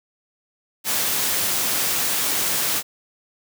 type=high-pass noise; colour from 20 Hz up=white; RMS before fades=-22 dBFS; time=0.84-2.83 s; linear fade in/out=50 ms; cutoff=100 Hz; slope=12 dB/octave; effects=none